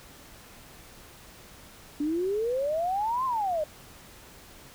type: exponential two-way sweep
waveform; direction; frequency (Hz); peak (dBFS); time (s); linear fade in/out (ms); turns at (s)
sine; up then down; 286.3 to 1071 to 592; -25; 2-3.64; 5; 3.25
effects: pink hiss -50 dBFS RMS until 4.74 s